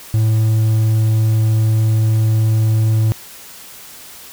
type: tone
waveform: triangle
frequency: 110 Hz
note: A2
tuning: in tune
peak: -9 dBFS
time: 0.14-3.12 s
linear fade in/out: 0 ms
effects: white hiss -37 dBFS RMS until 4.32 s